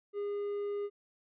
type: tone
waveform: triangle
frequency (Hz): 408.1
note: G#4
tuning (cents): -30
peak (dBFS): -31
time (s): 0.13-0.9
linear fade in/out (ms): 50
effects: resampled to 8000 Hz